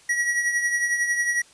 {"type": "tone with tremolo", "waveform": "square", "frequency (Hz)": 1919, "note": "A#6", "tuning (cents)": 50, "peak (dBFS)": -19, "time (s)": [0.09, 1.42], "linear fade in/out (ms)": 5, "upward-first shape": "triangle", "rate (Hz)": 11, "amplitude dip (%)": 60, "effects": ["white hiss -53 dBFS RMS until 1.53 s", "resampled to 22050 Hz"]}